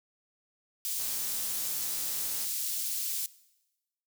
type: high-pass noise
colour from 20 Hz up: white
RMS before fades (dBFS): -33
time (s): 0.85-3.26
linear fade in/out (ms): 0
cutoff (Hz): 4600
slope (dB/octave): 12
type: click train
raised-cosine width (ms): 0.3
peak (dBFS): -32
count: 160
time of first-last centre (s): 1-2.445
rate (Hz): 110
effects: noise-tail reverb RT60 1.0 s tail -20 dB re dry